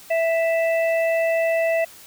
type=harmonic tone; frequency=659.3 Hz; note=E5; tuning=in tune; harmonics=1 / 3 / 4; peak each=-18 / -28 / -30 dBFS; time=0.1-1.85 s; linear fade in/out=10 ms; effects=white hiss -45 dBFS RMS until 2.06 s